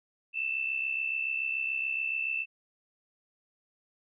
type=tone pair together; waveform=sine; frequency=2600 / 2667 Hz; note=E7 / E7; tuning=-24 / +20 cents; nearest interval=unison; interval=44 cents; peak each=-35 / -30 dBFS; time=0.33-2.46 s; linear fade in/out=50 ms; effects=none